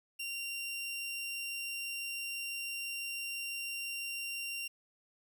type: tone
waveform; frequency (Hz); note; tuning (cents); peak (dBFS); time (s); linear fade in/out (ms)
sawtooth; 2766; F7; -17; -34; 0.19-4.68; 10
effects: 12-bit